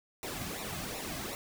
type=noise with flanger; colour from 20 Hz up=pink; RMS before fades=-39 dBFS; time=0.23-1.35 s; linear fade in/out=0 ms; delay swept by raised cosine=0.62 to 2.22 ms; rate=2.7 Hz; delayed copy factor=-0.7; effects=none